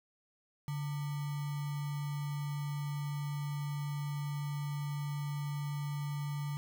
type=tone with sample-and-hold; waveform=sine; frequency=144.6 Hz; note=D3; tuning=27 cents flat; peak=-34 dBFS; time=0.68-6.57 s; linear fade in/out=0 ms; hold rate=1050 Hz; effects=none